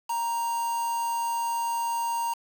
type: tone with quantisation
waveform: triangle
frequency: 932.3 Hz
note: A#5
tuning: in tune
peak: -24 dBFS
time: 0.09-2.34 s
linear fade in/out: 10 ms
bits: 6
effects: none